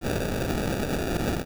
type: noise with sample-and-hold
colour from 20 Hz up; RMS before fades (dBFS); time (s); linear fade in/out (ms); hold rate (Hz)
white; -27; 0.01-1.45; 50; 1050
effects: none